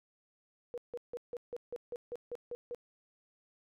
sine tone bursts, 482.1 Hz, B4, 42 cents flat, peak -37 dBFS, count 11, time 0.74-2.747 s, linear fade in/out 0 ms, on 37 ms, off 160 ms, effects none

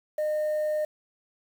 sine tone, 610 Hz, D#5, 34 cents flat, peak -22 dBFS, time 0.18-0.85 s, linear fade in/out 5 ms, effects tanh soft clip ceiling -23 dBFS + 8-bit

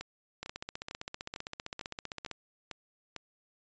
two click trains, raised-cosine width 0.2 ms, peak -22 / -21 dBFS, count 8 / 30, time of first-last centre 0.01-3.163 / 0.43-2.313 s, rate 2.22 / 15.4 Hz, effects resampled to 16000 Hz

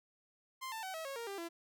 sawtooth tone with pitch steps, 1046.5 / 890.2 / 757.3 / 644.2 / 548 / 466.2 / 396.5 / 337.3 Hz, C6 / A5 / F#5 / E5 / C#5 / A#4 / G4 / E4, 0 / +20 / +40 / -40 / -20 / 0 / +20 / +40 cents, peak -37 dBFS, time 0.61-1.49 s, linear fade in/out 20 ms, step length 110 ms, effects none

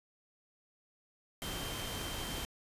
sine tone in noise, 3136 Hz, G7, in tune, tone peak -45 dBFS, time 1.42-2.45 s, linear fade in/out 0 ms, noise pink, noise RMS -40 dBFS, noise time 1.42-2.45 s, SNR -8 dB, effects resampled to 32000 Hz

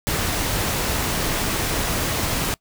pink noise, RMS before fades -23 dBFS, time 0.07-2.54 s, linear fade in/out 0 ms, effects noise-tail reverb RT60 0.1 s tail -23 dB re dry

